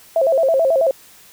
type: tone with vibrato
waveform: sine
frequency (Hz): 594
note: D5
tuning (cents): +20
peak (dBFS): -12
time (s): 0.16-0.91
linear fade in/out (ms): 2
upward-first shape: square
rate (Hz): 9.2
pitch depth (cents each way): 180
effects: white hiss -46 dBFS RMS until 1.32 s